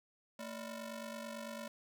sawtooth ring-modulated tone, 403 Hz, G4, 48 cents sharp, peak -36 dBFS, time 0.39-1.68 s, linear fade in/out 5 ms, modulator 177 Hz, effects none

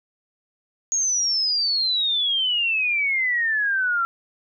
sine exponential sweep, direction down, 6645 to 1350 Hz, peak -19 dBFS, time 0.92-4.05 s, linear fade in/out 0 ms, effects none

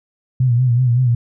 sine tone with vibrato, 123.47 Hz, B2, in tune, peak -11 dBFS, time 0.4-1.15 s, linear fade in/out 5 ms, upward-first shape sine, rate 5.3 Hz, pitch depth 83 cents each way, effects none

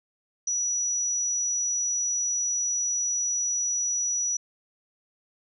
sine tone, 5870 Hz, F#8, 15 cents flat, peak -24 dBFS, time 0.47-4.37 s, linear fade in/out 5 ms, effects none

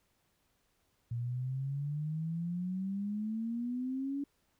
sine exponential sweep, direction up, 116.54 to 285.1 Hz, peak -33 dBFS, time 1.11-4.24 s, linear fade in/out 5 ms, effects pink hiss -75 dBFS RMS until 4.59 s

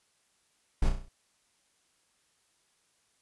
brown noise with echo, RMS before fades -24 dBFS, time 0.82-0.89 s, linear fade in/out 5 ms, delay 33 ms, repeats 6, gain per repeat -5 dB, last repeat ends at 1.088 s, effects white hiss -71 dBFS RMS until 3.21 s + resampled to 24000 Hz

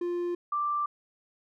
triangle / sine tone pair in turn, 350 / 1177.3 Hz, F4 / D6, +4 / +4 cents, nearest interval octave + major sixth, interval 2100 cents, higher second, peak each -26 dBFS, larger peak neither, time 0.01-0.35 / 0.52-0.86 s, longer neither, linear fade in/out 5 ms, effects none

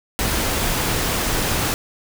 pink noise, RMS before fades -21 dBFS, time 0.19-1.74 s, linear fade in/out 0 ms, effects none

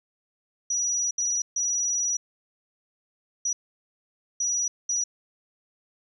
sine tone bursts at uneven times, 5840 Hz, F#8, 24 cents flat, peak -23 dBFS, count 6, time 0.7-1.11 / 1.18-1.42 / 1.56-2.17 / 3.45-3.53 / 4.4-4.68 / 4.89-5.04 s, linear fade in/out 5 ms, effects 10-bit

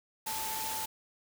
sine tone in noise, 880 Hz, A5, in tune, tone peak -38 dBFS, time 0.26-0.86 s, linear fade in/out 10 ms, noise white, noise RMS -37 dBFS, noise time 0.26-0.86 s, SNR -4 dB, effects none

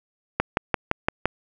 click train, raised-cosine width 0.5 ms, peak -4 dBFS, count 6, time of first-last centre 0.4-1.256 s, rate 5.84 Hz, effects none

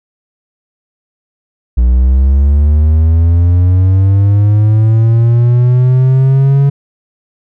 triangle linear sweep, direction up, 59.1 to 140.5 Hz, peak -3 dBFS, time 1.77-6.7 s, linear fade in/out 10 ms, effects none

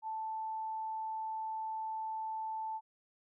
sine tone, 880 Hz, A5, in tune, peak -36 dBFS, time 0.02-2.81 s, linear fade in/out 50 ms, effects none

